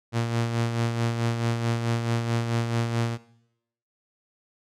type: tone with tremolo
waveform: sawtooth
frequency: 116.54 Hz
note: A#2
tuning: in tune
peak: -18 dBFS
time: 0.12-3.18 s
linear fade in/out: 50 ms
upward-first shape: sine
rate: 4.6 Hz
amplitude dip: 50%
effects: noise-tail reverb RT60 0.8 s tail -18 dB re dry + low-pass 8000 Hz 12 dB/octave